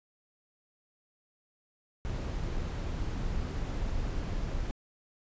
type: noise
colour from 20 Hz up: brown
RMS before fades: -33 dBFS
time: 2.05-4.71 s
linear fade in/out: 0 ms
effects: resampled to 16000 Hz